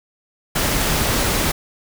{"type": "noise", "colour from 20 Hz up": "pink", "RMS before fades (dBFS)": -19, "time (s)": [0.55, 1.52], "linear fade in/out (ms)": 10, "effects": []}